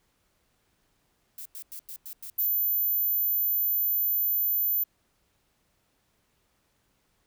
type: noise bursts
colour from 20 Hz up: violet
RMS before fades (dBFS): -40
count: 7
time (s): 1.38-2.469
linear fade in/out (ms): 2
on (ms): 75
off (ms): 94
type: tone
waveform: sine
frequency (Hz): 14250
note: A9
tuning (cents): +21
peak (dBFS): -23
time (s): 2.38-4.84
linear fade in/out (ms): 10
effects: pink hiss -71 dBFS RMS until 7.26 s